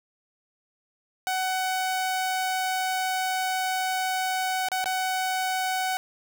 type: tone with dropouts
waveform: sawtooth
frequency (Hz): 749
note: F#5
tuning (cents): +21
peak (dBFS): -21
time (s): 1.27-5.97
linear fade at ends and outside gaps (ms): 0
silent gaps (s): 4.686-4.717 / 4.842-4.858
effects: none